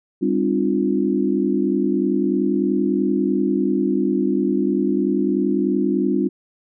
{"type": "tone cluster", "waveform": "sine", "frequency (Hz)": [199.3, 262.3, 302.6, 352.8], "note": ["G3", "C4", "D#4", "F4"], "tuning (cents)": [29, 4, -48, 18], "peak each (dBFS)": -22, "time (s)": [0.21, 6.29], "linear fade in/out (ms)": 20, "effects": []}